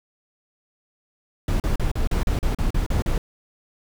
brown noise bursts, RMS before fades -21 dBFS, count 11, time 1.48-3.18 s, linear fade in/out 2 ms, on 120 ms, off 38 ms, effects none

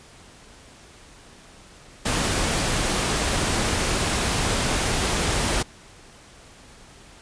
pink noise, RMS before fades -23 dBFS, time 2.05-5.63 s, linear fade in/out 10 ms, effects pink hiss -48 dBFS RMS until 7.21 s + resampled to 22050 Hz

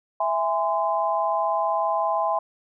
sine chord, E augmented, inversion none, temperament just, 659.3 / 824.1 / 1030.1 Hz, E5 / G#5 / B#5, 0 / -14 / -27 cents, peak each -25 dBFS, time 0.2-2.39 s, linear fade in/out 5 ms, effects none

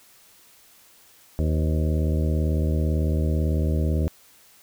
harmonic tone with a mistuned harmonic, 78 Hz, D#2, 5 cents sharp, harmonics 1 / 2 / 3 / 4 / 5 / 6 / 7 / 8, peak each -21 / -27 / -31 / -33 / -35 / -37 / -38 / -39 dBFS, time 1.39-4.08 s, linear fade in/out 0 ms, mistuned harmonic 6, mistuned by +79 cents, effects white hiss -54 dBFS RMS until 4.62 s

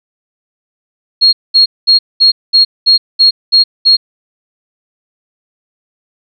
sine tone bursts, 4279 Hz, C8, 38 cents sharp, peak -3 dBFS, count 9, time 1.21-3.97 s, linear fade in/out 20 ms, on 120 ms, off 210 ms, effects none

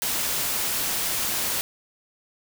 white noise, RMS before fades -26 dBFS, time 0.02-1.61 s, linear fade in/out 0 ms, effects none

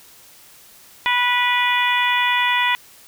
harmonic tone, 490 Hz, B4, 14 cents flat, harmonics 2 / 3 / 4 / 5 / 6 / 7, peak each -20 / -28 / -20 / -23 / -27 / -26 dBFS, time 1.06-2.75 s, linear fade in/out 0 ms, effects white hiss -47 dBFS RMS until 3.07 s

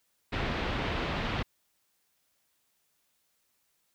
pink low-pass noise, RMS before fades -32 dBFS, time 0.32-1.43 s, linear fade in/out 10 ms, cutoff 3600 Hz, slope 24 dB/octave, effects white hiss -74 dBFS RMS until 3.94 s

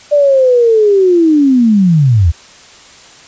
sine linear sweep, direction down, 594 to 73.42 Hz, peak -5 dBFS, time 0.11-2.32 s, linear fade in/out 20 ms, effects white hiss -38 dBFS RMS until 3.27 s + resampled to 16000 Hz

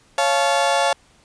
35% pulse chord, Db augmented, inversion none, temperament just, 554.4 / 693 / 866.2 Hz, Db5 / F5 / A5, 0 / -14 / -27 cents, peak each -19 dBFS, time 0.18-0.93 s, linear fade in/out 2 ms, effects pink hiss -55 dBFS RMS until 1.24 s + resampled to 22050 Hz

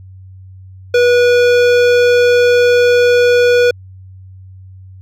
sine tone with hard clipping, 486.5 Hz, B4, 26 cents flat, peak -9 dBFS, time 0.94-3.71 s, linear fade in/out 5 ms, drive 16 dB, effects added 94 Hz sine -33 dBFS peak until 5.01 s

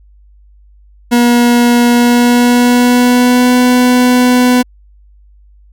40% pulse tone with pitch glide, 240 to 248.6 Hz, B3 to B3, -49 to +12 cents, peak -5 dBFS, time 1.11-4.63 s, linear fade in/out 20 ms, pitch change +61 cents, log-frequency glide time 1.9-3.54 s, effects added 50 Hz sine -40 dBFS peak until 5.72 s

